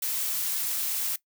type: noise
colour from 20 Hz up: blue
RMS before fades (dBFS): -29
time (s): 0.02-1.16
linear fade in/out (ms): 5
effects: noise-tail reverb RT60 0.1 s tail -19 dB re dry